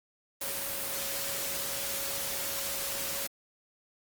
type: tone in noise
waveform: sine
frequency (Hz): 554.4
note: C#5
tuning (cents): 0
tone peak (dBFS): -44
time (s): 0.41-3.27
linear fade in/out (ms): 5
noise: white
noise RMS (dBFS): -34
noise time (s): 0.41-3.27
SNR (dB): -13
effects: Opus 24 kbps